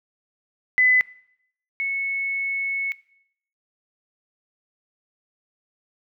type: tone pair in turn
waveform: sine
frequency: 2009 / 2202 Hz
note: B6 / C#7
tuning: +29 / -12 cents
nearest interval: major second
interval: 159 cents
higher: second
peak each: -14 / -22 dBFS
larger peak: first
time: 0.78-1.01 / 1.8-2.92 s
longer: second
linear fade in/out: 0 ms
effects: noise-tail reverb RT60 0.7 s tail -21 dB re dry